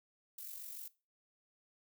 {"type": "noise with amplitude modulation", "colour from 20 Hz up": "violet", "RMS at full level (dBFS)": -45, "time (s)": [0.38, 0.88], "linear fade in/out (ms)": 5, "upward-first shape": "sine", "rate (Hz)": 46.7, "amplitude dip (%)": 50, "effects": ["noise-tail reverb RT60 0.3 s tail -19 dB re dry"]}